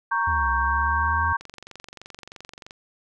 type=chord; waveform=sine; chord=G diminished; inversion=first; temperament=equal; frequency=932.3 / 1108.7 / 1568 Hz; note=Bb5 / Db6 / G6; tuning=0 / 0 / 0 cents; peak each=-25 dBFS; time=0.11-1.37 s; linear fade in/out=10 ms
type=linear two-way sweep; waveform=triangle; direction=down then up; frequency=82.41 to 62 to 82.41 Hz; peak=-24 dBFS; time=0.27-1.33 s; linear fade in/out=5 ms; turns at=0.49 s
type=click train; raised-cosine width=0.2 ms; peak=-23 dBFS; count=31; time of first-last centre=1.41-2.709 s; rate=23.1 Hz
effects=none